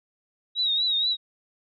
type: tone with vibrato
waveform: sine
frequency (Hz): 3821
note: A#7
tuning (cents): +42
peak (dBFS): -21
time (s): 0.55-1.17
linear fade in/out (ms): 50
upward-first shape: triangle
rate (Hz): 4.2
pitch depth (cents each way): 85
effects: none